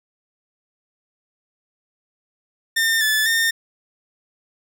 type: tone with pitch steps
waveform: sawtooth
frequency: 1810 / 1740 / 1820 Hz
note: A6 / A6 / A#6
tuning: +48 / -20 / -42 cents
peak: -13 dBFS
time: 2.76-3.51 s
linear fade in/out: 10 ms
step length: 250 ms
effects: none